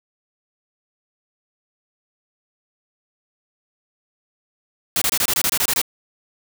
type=noise bursts; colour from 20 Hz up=white; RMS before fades=-19 dBFS; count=11; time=4.96-5.816 s; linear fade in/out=2 ms; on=56 ms; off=24 ms; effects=none